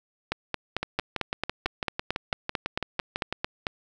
two click trains, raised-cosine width 0.3 ms, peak -10 / -12 dBFS, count 16 / 16, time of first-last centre 0.32-3.668 / 0.83-3.326 s, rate 4.48 / 6.01 Hz, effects none

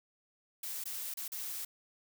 blue noise with dropouts, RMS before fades -40 dBFS, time 0.63-1.65 s, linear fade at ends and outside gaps 5 ms, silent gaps 0.84-0.855 / 1.14-1.171 / 1.28-1.319 s, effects none

